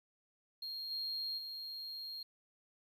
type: tone with level steps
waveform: triangle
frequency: 4236 Hz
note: C8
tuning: 21 cents sharp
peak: -39 / -35 / -41 dBFS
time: 0.62-2.23 s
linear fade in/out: 5 ms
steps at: 0.9 / 1.37 s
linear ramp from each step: 20 ms
effects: tanh soft clip ceiling -32 dBFS + 12-bit